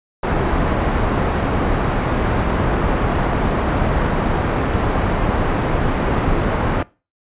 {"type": "low-pass noise", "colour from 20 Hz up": "pink", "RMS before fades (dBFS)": -18, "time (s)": [0.23, 6.83], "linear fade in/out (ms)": 5, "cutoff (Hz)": 1400, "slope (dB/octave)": 12, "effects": ["noise-tail reverb RT60 0.3 s tail -21 dB re dry", "resampled to 8000 Hz"]}